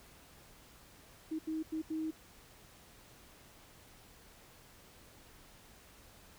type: tone bursts at uneven times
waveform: sine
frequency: 316.2 Hz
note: D#4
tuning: 28 cents sharp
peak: -34 dBFS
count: 4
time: 1.31-1.39 / 1.47-1.63 / 1.72-1.82 / 1.9-2.11 s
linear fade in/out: 10 ms
effects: pink hiss -59 dBFS RMS until 6.38 s